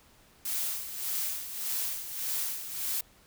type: noise with tremolo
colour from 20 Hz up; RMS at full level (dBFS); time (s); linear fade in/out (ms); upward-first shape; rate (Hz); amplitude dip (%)
blue; -31; 0.45-3.01; 5; sine; 1.7; 65
effects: pink hiss -60 dBFS RMS until 3.26 s